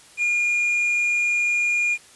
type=tone with quantisation; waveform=triangle; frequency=2422 Hz; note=D#7; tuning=47 cents flat; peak=-17 dBFS; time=0.17-1.98 s; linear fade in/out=50 ms; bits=7; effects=white hiss -49 dBFS RMS until 2.15 s + resampled to 24000 Hz